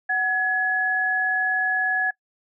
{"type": "tone pair together", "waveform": "sine", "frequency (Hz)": [747.2, 1691], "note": ["F#5", "G#6"], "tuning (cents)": [17, 31], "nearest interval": "octave + major second", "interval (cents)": 1414, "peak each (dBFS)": [-27, -20], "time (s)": [0.09, 2.11], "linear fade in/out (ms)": 10, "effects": ["noise-tail reverb RT60 0.1 s tail -24 dB re dry"]}